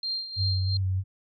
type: tone with tremolo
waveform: sine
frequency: 4186 Hz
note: C8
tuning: in tune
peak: -26 dBFS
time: 0.03-0.77 s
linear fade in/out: 2 ms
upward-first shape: sine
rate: 2.9 Hz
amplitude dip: 70%
type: tone with vibrato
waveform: sine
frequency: 95 Hz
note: F#2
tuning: 46 cents sharp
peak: -23 dBFS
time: 0.36-1.04 s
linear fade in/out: 50 ms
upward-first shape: square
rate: 3.2 Hz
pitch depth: 21 cents each way
effects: MP3 48 kbps